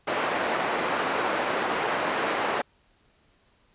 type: band-pass noise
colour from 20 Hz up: pink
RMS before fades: -27 dBFS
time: 0.07-2.62 s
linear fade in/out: 10 ms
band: 440 to 1900 Hz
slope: 12 dB/octave
effects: pink hiss -64 dBFS RMS until 3.74 s + resampled to 8000 Hz